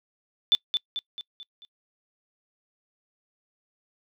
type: tone with echo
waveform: sine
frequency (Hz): 3520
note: A7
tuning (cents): 0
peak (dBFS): -15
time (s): 0.52-0.55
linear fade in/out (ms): 0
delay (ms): 220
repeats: 5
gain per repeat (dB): -6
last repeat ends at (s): 1.65
effects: noise-tail reverb RT60 0.1 s tail -25 dB re dry